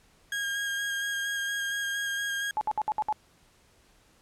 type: tone with vibrato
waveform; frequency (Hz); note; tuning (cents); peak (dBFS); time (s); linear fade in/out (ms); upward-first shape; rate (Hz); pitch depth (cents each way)
35% pulse; 1625; G#6; -38; -27; 0.32-2.51; 2; square; 4.3; 12
type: tone bursts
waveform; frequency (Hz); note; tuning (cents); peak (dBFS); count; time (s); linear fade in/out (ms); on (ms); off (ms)
sine; 856; A5; -48; -24; 6; 2.57-3.126; 0; 41; 62
effects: pink hiss -62 dBFS RMS until 4.21 s + low-pass 11000 Hz 12 dB/octave